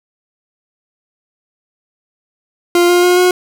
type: tone with pitch steps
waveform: 40% pulse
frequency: 349.2 / 353.5 / 357.8 / 362.1 Hz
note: F4 / F4 / F4 / F#4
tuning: 0 / +21 / +42 / -37 cents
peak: -7 dBFS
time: 2.75-3.31 s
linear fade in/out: 2 ms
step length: 140 ms
effects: none